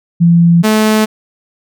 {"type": "tone pair in turn", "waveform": ["sine", "sawtooth"], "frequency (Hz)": [170, 216.3], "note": ["F3", "A3"], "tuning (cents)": [-46, -29], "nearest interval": "major third", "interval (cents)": 417, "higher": "second", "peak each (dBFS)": -4, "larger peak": "neither", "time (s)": [[0.2, 0.63], [0.63, 1.06]], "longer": "neither", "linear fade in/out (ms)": 20, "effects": []}